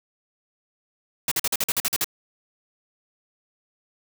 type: noise bursts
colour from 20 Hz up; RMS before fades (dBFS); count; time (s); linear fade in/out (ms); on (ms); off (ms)
white; -23; 10; 1.28-2.044; 2; 35; 46
effects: none